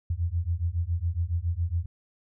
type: beating tone pair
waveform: sine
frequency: 82 / 89.2 Hz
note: E2 / F2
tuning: -9 / +37 cents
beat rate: 7.2 Hz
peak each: -28 dBFS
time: 0.1-1.86 s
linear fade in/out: 5 ms
effects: none